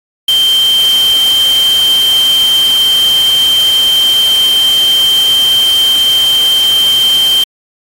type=tone in noise; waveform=sine; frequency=3136 Hz; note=G7; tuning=in tune; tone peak=-6 dBFS; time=0.28-7.44 s; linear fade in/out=5 ms; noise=white; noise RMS=-21 dBFS; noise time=0.28-7.44 s; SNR=+12 dB; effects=AAC 48 kbps